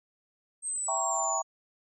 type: linear sweep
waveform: sine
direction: down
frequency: 8372 to 6770 Hz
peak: -30 dBFS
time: 0.62-1.43 s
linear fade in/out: 50 ms
type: chord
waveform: sine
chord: E diminished seventh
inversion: none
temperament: equal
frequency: 659.3 / 784 / 932.3 / 1108.7 Hz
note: E5 / G5 / Bb5 / Db6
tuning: 0 / 0 / 0 / 0 cents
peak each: -34 dBFS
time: 0.88-1.42 s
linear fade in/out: 5 ms
effects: none